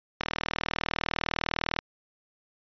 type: click train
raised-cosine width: 0.3 ms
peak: -11 dBFS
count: 64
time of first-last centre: 0.21-1.789 s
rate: 39.9 Hz
effects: resampled to 11025 Hz